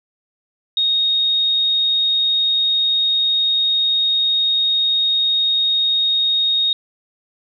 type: tone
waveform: sine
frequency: 3729 Hz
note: A#7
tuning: in tune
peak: -14 dBFS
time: 0.77-6.73 s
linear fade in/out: 2 ms
effects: none